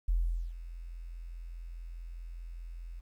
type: tone with ADSR envelope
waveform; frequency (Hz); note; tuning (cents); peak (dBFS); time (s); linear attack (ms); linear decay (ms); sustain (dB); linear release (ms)
sine; 42.41; E1; +50; -24; 0.08-3.01; 9; 440; -16; 20
effects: 11-bit